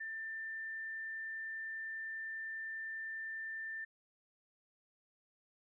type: tone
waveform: sine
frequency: 1785 Hz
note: A6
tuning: 24 cents sharp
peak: -40 dBFS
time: 0-3.85 s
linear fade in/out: 10 ms
effects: none